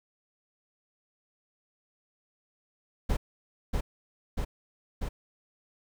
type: noise with echo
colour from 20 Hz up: brown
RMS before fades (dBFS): -26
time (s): 3.09-3.17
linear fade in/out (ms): 10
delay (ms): 640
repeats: 3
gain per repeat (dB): -2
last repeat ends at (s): 5.09
effects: none